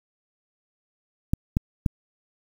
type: clicks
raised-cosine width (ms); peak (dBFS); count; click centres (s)
5; -8; 3; 1.335 / 1.569 / 1.862
effects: 7-bit